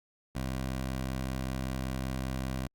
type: tone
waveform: 15% pulse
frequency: 65.2 Hz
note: C2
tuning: 5 cents flat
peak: -26 dBFS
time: 0.35-2.67 s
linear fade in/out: 5 ms
effects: Opus 48 kbps